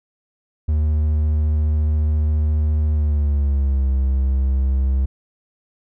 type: tone with pitch glide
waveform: triangle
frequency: 76.2 to 66.34 Hz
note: D#2 to C2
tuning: -36 to +25 cents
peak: -13 dBFS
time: 0.68-5.06 s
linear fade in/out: 10 ms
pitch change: -239 cents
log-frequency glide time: 2.9-3.89 s
effects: none